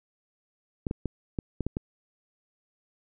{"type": "clicks", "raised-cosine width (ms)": 3, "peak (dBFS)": -16, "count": 7, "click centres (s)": [0.868, 0.911, 1.057, 1.388, 1.607, 1.666, 1.769], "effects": []}